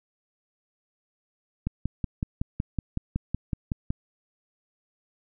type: click train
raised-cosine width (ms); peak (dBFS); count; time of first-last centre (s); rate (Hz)
5; -14; 13; 1.67-3.905; 5.37
effects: none